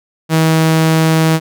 sawtooth tone, 160.3 Hz, E3, 48 cents flat, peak -5 dBFS, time 0.29-1.4 s, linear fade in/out 50 ms, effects none

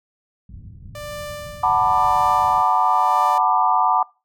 white low-pass noise, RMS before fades -39 dBFS, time 0.49-2.62 s, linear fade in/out 5 ms, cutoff 150 Hz, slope 24 dB/octave
sawtooth tone with tremolo, 591 Hz, D5, 11 cents sharp, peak -25 dBFS, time 0.95-3.38 s, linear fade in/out 2 ms, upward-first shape sine, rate 0.95 Hz, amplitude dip 70%
sine chord, B minor seventh, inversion second, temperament just, 740.8 / 889 / 987.8 / 1185.3 Hz, F#5 / A5 / B5 / D6, +2 / +18 / 0 / +16 cents, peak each -20 dBFS, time 1.63-4.03 s, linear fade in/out 5 ms
effects noise-tail reverb RT60 0.3 s tail -23 dB re dry

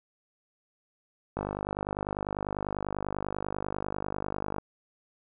click train, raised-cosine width 1 ms, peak -17 dBFS, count 162, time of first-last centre 1.37-4.584 s, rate 50.1 Hz, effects none

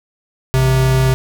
square tone pair together, 55.04 / 130.81 Hz, A1 / C3, +1 / 0 cents, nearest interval octave + minor third, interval 1499 cents, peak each -20 / -12 dBFS, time 0.54-1.14 s, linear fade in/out 0 ms, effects none

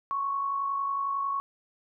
sine tone pair together, 1059 / 1110 Hz, C6 / C#6, +21 / +2 cents, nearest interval minor second, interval 81 cents, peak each -39 / -27 dBFS, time 0.11-1.4 s, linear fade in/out 0 ms, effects none

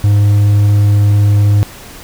triangle tone, 102.7 Hz, G#2, 19 cents flat, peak -4 dBFS, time 0.04-1.63 s, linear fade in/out 0 ms, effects pink hiss -33 dBFS RMS until 2.03 s

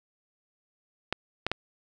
clicks, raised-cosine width 0.3 ms, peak -11 dBFS, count 3, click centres 1.126 / 1.466 / 1.516 s, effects none

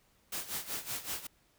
white noise with tremolo, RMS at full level -36 dBFS, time 0.32-1.27 s, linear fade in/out 5 ms, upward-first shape sine, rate 5.3 Hz, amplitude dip 80%, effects pink hiss -69 dBFS RMS until 1.58 s

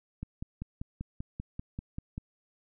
click train, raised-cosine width 5 ms, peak -24 dBFS, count 11, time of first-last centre 0.23-2.179 s, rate 5.13 Hz, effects none

